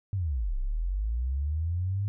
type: linear two-way sweep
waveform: sine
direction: down then up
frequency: 103 to 30.05 to 103 Hz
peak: -26 dBFS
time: 0.13-2.08 s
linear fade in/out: 0 ms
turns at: 0.57 s
effects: none

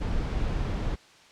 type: noise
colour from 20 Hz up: brown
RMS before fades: -28 dBFS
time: 0-0.96 s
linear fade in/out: 20 ms
effects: white hiss -54 dBFS RMS until 1.31 s + low-pass 5000 Hz 12 dB/octave

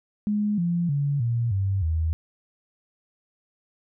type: tone with pitch steps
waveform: sine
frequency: 208.5 / 172.31 / 142.41 / 117.69 / 97.27 / 80.39 Hz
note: G#3 / F3 / C#3 / A#2 / G2 / E2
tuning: +7 / -23 / +47 / +17 / -13 / -43 cents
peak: -21 dBFS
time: 0.27-2.13 s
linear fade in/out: 0 ms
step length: 310 ms
effects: none

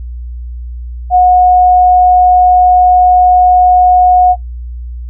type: tone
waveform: sine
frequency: 727 Hz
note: F#5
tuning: 31 cents flat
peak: -3 dBFS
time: 1.1-4.36 s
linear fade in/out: 50 ms
effects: noise-tail reverb RT60 0.1 s tail -18 dB re dry + added 60 Hz sine -20 dBFS peak until 5.09 s

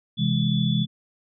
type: chord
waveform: sine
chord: C augmented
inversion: none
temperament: equal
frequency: 130.81 / 164.81 / 207.7 Hz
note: C3 / E3 / G#3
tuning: 0 / 0 / 0 cents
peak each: -24 dBFS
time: 0.17-0.87 s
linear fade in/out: 50 ms
type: tone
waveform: sine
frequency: 3446 Hz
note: A7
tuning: 37 cents flat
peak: -30 dBFS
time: 0.17-0.86 s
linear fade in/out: 20 ms
effects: none

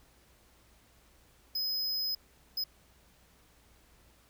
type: tone bursts at uneven times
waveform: square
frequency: 5060 Hz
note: D#8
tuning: 28 cents sharp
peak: -31 dBFS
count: 2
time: 1.55-2.15 / 2.57-2.64 s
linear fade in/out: 5 ms
effects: added 60 Hz sine -66 dBFS peak until 4.29 s + pink hiss -64 dBFS RMS until 4.29 s

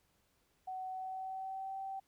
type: tone with pitch glide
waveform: sine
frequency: 750 to 773.8 Hz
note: F#5 to G5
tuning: +23 to -23 cents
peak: -39 dBFS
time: 0.67-2 s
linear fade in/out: 10 ms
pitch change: +54 cents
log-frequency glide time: 0.9-1.78 s
effects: pink hiss -75 dBFS RMS until 2.07 s

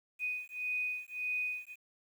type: beating tone pair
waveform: sine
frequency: 2489 / 2490.7 Hz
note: D#7 / D#7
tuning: 0 / +1 cents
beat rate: 1.7 Hz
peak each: -37 / -37 dBFS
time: 0.19-1.76 s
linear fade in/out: 50 ms
effects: 10-bit

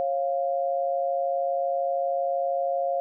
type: tone pair together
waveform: sine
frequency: 545.7 / 698.5 Hz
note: C#5 / F5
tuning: -27 / 0 cents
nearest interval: major third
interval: 427 cents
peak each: -26 dBFS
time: 0-3 s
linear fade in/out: 0 ms
effects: none

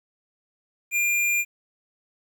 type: tone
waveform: square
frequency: 2400 Hz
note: D7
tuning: 37 cents sharp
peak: -21 dBFS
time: 0.91-1.45 s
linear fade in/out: 50 ms
effects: 10-bit

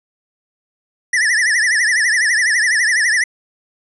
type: tone with vibrato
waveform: square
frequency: 1846 Hz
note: A#6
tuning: 17 cents flat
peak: -13 dBFS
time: 1.13-3.24 s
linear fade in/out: 5 ms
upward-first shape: triangle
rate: 12 Hz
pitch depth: 180 cents each way
effects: resampled to 24000 Hz + 8-bit

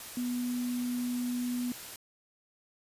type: tone in noise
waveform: sine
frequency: 245.5 Hz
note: B3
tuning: 10 cents flat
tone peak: -30 dBFS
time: 0.17-1.72 s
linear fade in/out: 2 ms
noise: white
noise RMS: -44 dBFS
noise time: 0-1.96 s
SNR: +11 dB
effects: resampled to 32000 Hz

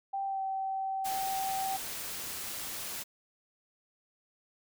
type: tone with pitch glide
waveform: sine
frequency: 784 to 771.4 Hz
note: G5 to G5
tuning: 0 to -28 cents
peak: -31 dBFS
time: 0.13-1.77 s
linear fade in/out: 10 ms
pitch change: -28 cents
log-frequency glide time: 0.25-0.41 s
type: noise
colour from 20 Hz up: white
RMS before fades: -39 dBFS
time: 1.04-3.04 s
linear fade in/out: 20 ms
effects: none

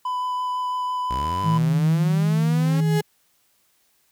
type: tone with vibrato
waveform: triangle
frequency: 1000 Hz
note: B5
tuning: 21 cents sharp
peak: -21 dBFS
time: 0.05-1.58 s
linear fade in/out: 5 ms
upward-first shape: triangle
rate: 6 Hz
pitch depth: 9 cents each way
type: linear sweep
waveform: sawtooth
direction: up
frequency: 57.6 to 277.2 Hz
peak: -24 dBFS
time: 1.1-2.81 s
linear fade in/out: 10 ms
type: tone with pitch glide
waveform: sine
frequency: 160.6 to 159.31 Hz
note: E3 to D#3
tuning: -45 to +41 cents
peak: -17 dBFS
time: 1.43-3.02 s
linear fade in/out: 50 ms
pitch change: -14 cents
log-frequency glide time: 1.56-1.83 s
type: tone with exponential growth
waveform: 35% pulse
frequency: 418.6 Hz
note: G#4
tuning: 14 cents sharp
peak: -19 dBFS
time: 2.41-3.01 s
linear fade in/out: 5 ms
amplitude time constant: 130 ms
effects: white hiss -64 dBFS RMS until 4.11 s

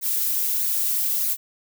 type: noise with flanger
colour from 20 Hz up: violet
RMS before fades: -23 dBFS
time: 0.01-1.37 s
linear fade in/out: 50 ms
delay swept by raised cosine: 0.45 to 5.25 ms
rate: 1.6 Hz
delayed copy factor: +0.6
effects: none

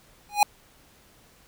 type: tone with exponential growth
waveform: square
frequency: 825 Hz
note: G#5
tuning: 12 cents flat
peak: -12 dBFS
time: 0.29-0.43 s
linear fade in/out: 2 ms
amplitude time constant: 29 ms
effects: pink hiss -57 dBFS RMS until 1.47 s

